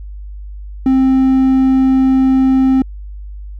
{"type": "tone", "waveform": "triangle", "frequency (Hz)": 263.3, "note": "C4", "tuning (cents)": 11, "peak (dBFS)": -6, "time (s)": [0.86, 2.82], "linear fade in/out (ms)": 2, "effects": ["added 50 Hz sine -26 dBFS peak until 3.59 s"]}